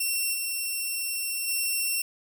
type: tone with level steps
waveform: 5% pulse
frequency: 2714 Hz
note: E7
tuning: 50 cents sharp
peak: -16 / -19 / -16 dBFS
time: 0-2.02 s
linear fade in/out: 5 ms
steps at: 0.33 / 1.47 s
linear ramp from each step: 20 ms
effects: 9-bit